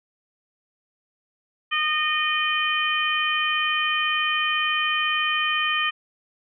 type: harmonic tone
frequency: 614 Hz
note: D#5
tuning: 23 cents flat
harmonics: 2 / 3 / 4 / 5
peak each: -26 / -26 / -26 / -26 dBFS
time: 1.71-5.91 s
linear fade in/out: 20 ms
effects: none